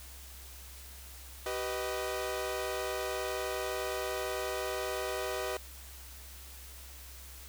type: chord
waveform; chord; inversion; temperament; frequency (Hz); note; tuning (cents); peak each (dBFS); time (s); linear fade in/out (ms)
sawtooth; G augmented; none; equal with one note detuned; 385 / 493.9 / 622.3; G4 / B4 / D#5; -31 / 0 / 0; -34; 1.46-5.57; 2
effects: added 65 Hz sine -49 dBFS peak until 7.48 s + white hiss -51 dBFS RMS until 7.48 s